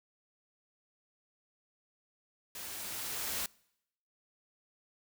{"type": "noise with level ramp", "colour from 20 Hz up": "white", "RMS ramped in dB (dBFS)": [-44, -35], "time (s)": [2.55, 3.46], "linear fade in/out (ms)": 2, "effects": ["noise-tail reverb RT60 0.8 s tail -25 dB re dry"]}